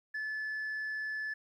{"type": "tone", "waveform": "sine", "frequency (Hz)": 1732, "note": "A6", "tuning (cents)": -28, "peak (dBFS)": -32, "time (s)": [0.14, 1.34], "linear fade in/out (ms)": 10, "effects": ["tanh soft clip ceiling -33 dBFS", "12-bit"]}